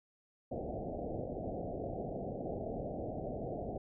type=low-pass noise; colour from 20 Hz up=white; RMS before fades=-40 dBFS; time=0.51-3.78 s; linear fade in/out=5 ms; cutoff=740 Hz; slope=96 dB/octave; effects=none